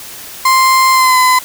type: tone with pitch glide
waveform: 35% pulse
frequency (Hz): 1046.5 to 1014.9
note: C6 to B5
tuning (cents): 0 to +47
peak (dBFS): -5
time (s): 0.45-1.39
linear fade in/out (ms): 5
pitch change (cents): -53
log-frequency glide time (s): 0.92-1.18
effects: white hiss -30 dBFS RMS until 1.44 s